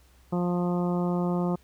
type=harmonic tone; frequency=176.6 Hz; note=F3; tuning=20 cents sharp; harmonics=1 / 2 / 3 / 4 / 5 / 6 / 7; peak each=-25 / -31 / -35 / -37 / -39 / -41 / -42 dBFS; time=0.32-1.56 s; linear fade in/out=10 ms; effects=added 63 Hz sine -57 dBFS peak until 1.63 s + pink hiss -62 dBFS RMS until 1.63 s